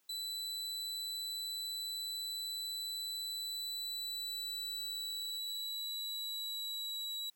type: tone with pitch glide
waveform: 40% pulse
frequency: 3982 to 3902 Hz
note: B7 to B7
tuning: +14 to -22 cents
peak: -37 dBFS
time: 0.09-7.3 s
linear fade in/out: 5 ms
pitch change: -36 cents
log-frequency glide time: 3.31-7.13 s
effects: white hiss -75 dBFS RMS until 7.35 s + high-pass 150 Hz 12 dB/octave